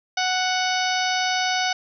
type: harmonic tone with a mistuned harmonic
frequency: 740 Hz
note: F#5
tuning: in tune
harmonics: 1 / 2 / 3 / 4 / 5 / 6 / 7 / 8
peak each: -24 / -27 / -29 / -30 / -31 / -32 / -32 / -33 dBFS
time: 0.17-1.73 s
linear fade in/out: 5 ms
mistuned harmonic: 6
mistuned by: +34 cents
effects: none